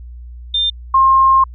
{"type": "tone pair in turn", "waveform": "sine", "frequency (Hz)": [3600, 1065.4], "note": ["A7", "C6"], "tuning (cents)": [39, 31], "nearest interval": "octave + major sixth", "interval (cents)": 2108, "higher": "first", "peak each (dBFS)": [-13, -7], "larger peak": "second", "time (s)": [[0.54, 0.7], [0.94, 1.44]], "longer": "second", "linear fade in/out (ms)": 5, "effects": ["added 60 Hz sine -30 dBFS peak until 1.54 s"]}